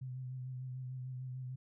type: tone with vibrato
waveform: sine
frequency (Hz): 128.2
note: C3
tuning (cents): -35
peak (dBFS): -40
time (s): 0.01-1.56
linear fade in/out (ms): 10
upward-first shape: sine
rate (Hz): 6.7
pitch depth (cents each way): 30
effects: none